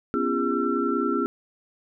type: tone cluster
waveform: sine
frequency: 247 / 277.4 / 342.4 / 405.2 / 1346 Hz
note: B3 / C#4 / F4 / G#4 / E6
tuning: 0 / +1 / -34 / -43 / +36 cents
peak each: -28 dBFS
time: 0.14-1.26 s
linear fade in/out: 0 ms
effects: none